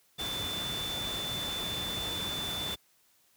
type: tone in noise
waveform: sine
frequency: 3520 Hz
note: A7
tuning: in tune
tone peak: -34 dBFS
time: 0.18-2.76 s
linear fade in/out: 20 ms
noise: pink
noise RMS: -38 dBFS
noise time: 0.18-2.76 s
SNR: +1 dB
effects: white hiss -67 dBFS RMS until 3.36 s + high-pass 60 Hz 12 dB/octave